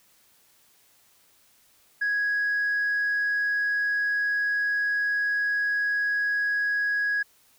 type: tone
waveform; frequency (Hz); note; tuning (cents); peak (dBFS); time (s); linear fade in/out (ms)
sine; 1661.2; G#6; 0; -21; 2.01-7.23; 10
effects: tanh soft clip ceiling -20 dBFS + white hiss -61 dBFS RMS until 7.58 s